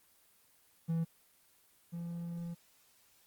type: tone pair in turn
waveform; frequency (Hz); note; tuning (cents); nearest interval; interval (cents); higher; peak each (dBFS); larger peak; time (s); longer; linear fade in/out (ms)
triangle; 164.81 / 170.43; E3 / F3; 0 / -42; minor second; 58; second; -28 / -36; first; 0.88-1.05 / 1.92-2.55; second; 20
effects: white hiss -67 dBFS RMS until 3.26 s + Opus 24 kbps